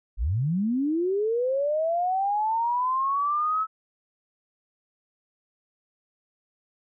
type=linear sweep; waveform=sine; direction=up; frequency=41.67 to 1306 Hz; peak=-22 dBFS; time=0.17-3.67 s; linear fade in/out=50 ms; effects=none